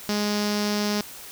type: tone with low-pass filter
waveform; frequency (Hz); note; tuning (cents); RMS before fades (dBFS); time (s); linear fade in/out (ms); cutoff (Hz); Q
sawtooth; 207.7; G#3; 0; -25; 0.09-1.01; 0; 5300; 4.5
effects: white hiss -41 dBFS RMS until 1.31 s